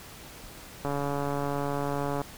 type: click train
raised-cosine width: 1 ms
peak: -17 dBFS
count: 195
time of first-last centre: 0.85-2.216 s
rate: 142 Hz
effects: pink hiss -46 dBFS RMS until 2.37 s